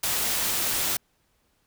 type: noise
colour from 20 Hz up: white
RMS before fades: -26 dBFS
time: 0.03-0.97 s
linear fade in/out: 5 ms
effects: pink hiss -69 dBFS RMS until 1.66 s